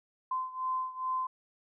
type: beating tone pair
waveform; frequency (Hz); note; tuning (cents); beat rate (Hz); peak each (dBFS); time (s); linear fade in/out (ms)
sine; 1031 / 1033.4; C6 / C6; -26 / -22; 2.4; -33 / -36; 0.31-1.27; 5
effects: none